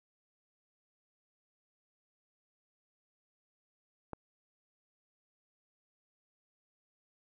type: click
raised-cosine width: 1 ms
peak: -25 dBFS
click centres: 4.133 s
effects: none